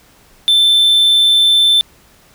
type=tone; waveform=triangle; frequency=3541 Hz; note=A7; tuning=10 cents sharp; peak=-6 dBFS; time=0.48-1.81 s; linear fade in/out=0 ms; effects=pink hiss -48 dBFS RMS until 2.34 s